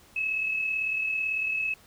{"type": "tone pair together", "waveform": "sine", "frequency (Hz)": [2586, 2624], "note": ["E7", "E7"], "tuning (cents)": [-34, -9], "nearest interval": "unison", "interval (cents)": 25, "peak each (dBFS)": [-26, -37], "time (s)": [0.16, 1.74], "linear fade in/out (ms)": 5, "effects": ["pink hiss -56 dBFS RMS until 1.86 s"]}